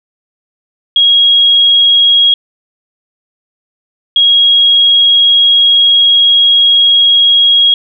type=tone pair in turn; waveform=sine; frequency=3293 / 3293 Hz; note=G#7 / G#7; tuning=-15 / -15 cents; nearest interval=unison; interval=0 cents; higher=neither; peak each=-4 dBFS; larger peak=neither; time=0.96-2.34 / 4.16-7.74 s; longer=second; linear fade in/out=2 ms; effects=none